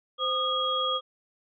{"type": "tone cluster", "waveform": "sine", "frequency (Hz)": [518, 1226, 3299], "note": ["C5", "D#6", "G#7"], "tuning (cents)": [-17, -26, -12], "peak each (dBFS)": [-32, -28, -28], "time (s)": [0.18, 1.01], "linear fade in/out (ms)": 50, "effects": []}